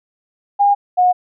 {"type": "tone pair in turn", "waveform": "sine", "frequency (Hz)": [810, 725.6], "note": ["G#5", "F#5"], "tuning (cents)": [-43, -34], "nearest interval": "major second", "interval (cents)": 191, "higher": "first", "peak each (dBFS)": -9, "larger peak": "neither", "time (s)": [[0.59, 0.75], [0.97, 1.13]], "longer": "neither", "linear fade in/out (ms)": 20, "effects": []}